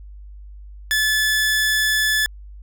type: tone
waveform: sawtooth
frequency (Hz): 1730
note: A6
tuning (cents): -30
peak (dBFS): -13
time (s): 0.91-2.26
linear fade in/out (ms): 0
effects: added 50 Hz sine -36 dBFS peak until 2.62 s